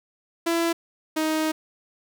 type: tone pair in turn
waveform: sawtooth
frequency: 335.3 / 313.4 Hz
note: E4 / D#4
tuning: +30 / +13 cents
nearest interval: minor second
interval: 117 cents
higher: first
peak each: -17 / -18 dBFS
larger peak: first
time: 0.46-0.73 / 1.16-1.52 s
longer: second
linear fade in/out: 10 ms
effects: none